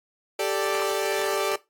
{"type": "chord", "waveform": "sawtooth", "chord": "G suspended second", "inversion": "none", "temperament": "equal", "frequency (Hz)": [392, 440, 587.3], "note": ["G4", "A4", "D5"], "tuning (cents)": [0, 0, 0], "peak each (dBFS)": -24, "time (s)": [0.39, 1.56], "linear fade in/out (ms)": 5, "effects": ["noise-tail reverb RT60 0.2 s tail -17 dB re dry", "AAC 64 kbps"]}